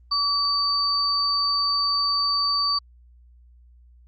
sine tone pair together, 1148 / 4592 Hz, D6 / D8, -40 / -40 cents, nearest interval 2 octaves, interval 2400 cents, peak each -25 / -21 dBFS, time 0.11-2.79 s, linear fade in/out 10 ms, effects added 60 Hz sine -49 dBFS peak until 4.07 s + Opus 32 kbps

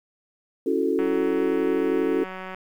sine chord, F# minor seventh, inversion second, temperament equal, 277.2 / 329.6 / 370 / 440 Hz, C#4 / E4 / F#4 / A4, 0 / 0 / 0 / 0 cents, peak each -26 / -27 / -25 / -25 dBFS, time 0.66-2.24 s, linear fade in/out 5 ms
click train, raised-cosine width 0.5 ms, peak -21 dBFS, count 292, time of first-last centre 0.99-2.546 s, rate 187 Hz
effects 9-bit

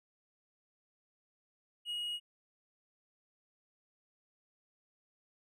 triangle tone, 2889 Hz, F#7, 42 cents flat, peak -34 dBFS, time 1.85-2.2 s, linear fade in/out 50 ms, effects none

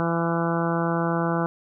harmonic tone with a mistuned harmonic, 168 Hz, E3, 33 cents sharp, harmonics 1 / 2 / 3 / 4 / 5 / 6 / 7 / 8 / 9, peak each -25 / -28 / -30 / -31 / -32 / -33 / -33 / -34 / -35 dBFS, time 0-1.46 s, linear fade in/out 0 ms, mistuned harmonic 9, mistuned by -29 cents, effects none

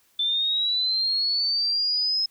sine linear sweep, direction up, 3520 to 5160 Hz, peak -21 dBFS, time 0.19-2.26 s, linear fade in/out 5 ms, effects white hiss -63 dBFS RMS until 2.3 s

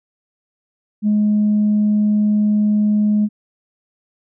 sine tone, 210 Hz, G#3, 19 cents sharp, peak -11 dBFS, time 1.02-3.29 s, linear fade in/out 50 ms, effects tanh soft clip ceiling -9 dBFS

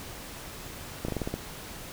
slowing click train, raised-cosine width 2 ms, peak -17 dBFS, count 7, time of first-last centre 1.05-1.34 s, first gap 34 ms, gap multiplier 1.14, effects pink hiss -42 dBFS RMS until 1.92 s

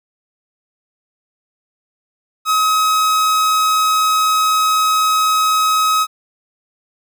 45% pulse tone, 1272 Hz, D#6, 38 cents sharp, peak -12 dBFS, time 2.45-6.07 s, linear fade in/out 50 ms, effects none

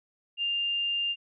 sine tone, 2800 Hz, F7, 4 cents sharp, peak -26 dBFS, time 0.37-1.16 s, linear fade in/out 50 ms, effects none

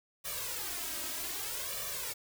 white noise with flanger, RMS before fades -38 dBFS, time 0.24-2.14 s, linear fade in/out 20 ms, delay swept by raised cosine 1.7 to 3.2 ms, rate 0.64 Hz, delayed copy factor +1, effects none

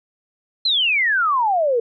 sine exponential sweep, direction down, 4200 to 451.9 Hz, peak -15 dBFS, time 0.65-1.8 s, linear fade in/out 5 ms, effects none

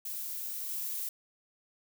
violet noise with level steps, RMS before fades -38 / -36 dBFS, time 0.05-1.09 s, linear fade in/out 5 ms, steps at 0.68 s, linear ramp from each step 20 ms, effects none

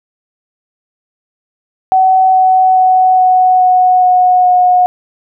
sine tone with pitch steps, 754 / 749.2 / 744.5 / 739.8 / 735.1 / 730.4 / 725.8 Hz, F#5 / F#5 / F#5 / F#5 / F#5 / F#5 / F#5, +32 / +21 / +11 / 0 / -11 / -23 / -34 cents, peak -5 dBFS, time 1.92-4.86 s, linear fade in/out 0 ms, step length 420 ms, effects none

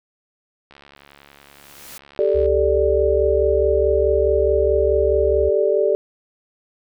click train, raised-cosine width 0.3 ms, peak -28 dBFS, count 125, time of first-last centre 0.71-2.459 s, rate 70.9 Hz
white noise with exponential growth, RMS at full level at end -36 dBFS, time 0.96-1.98 s, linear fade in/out 5 ms, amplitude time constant 220 ms
sine chord, G suspended second, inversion none, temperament equal with one note detuned, 392 / 436.7 / 587.3 Hz, G4 / A4 / D5, 0 / -13 / 0 cents, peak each -19 dBFS, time 2.19-5.95 s, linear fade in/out 0 ms
sine tone, 69.3 Hz, C#2, in tune, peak -23 dBFS, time 2.34-5.5 s, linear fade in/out 20 ms
effects none

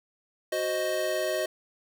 square chord, C diminished, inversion second, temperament equal, 370 / 523.3 / 622.3 Hz, Gb4 / C5 / Eb5, 0 / 0 / 0 cents, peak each -34 / -34 / -29 dBFS, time 0.52-1.46 s, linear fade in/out 5 ms, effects none

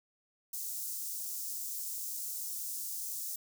white high-pass noise, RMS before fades -39 dBFS, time 0.53-3.36 s, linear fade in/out 5 ms, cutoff 5800 Hz, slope 24 dB/octave, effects none

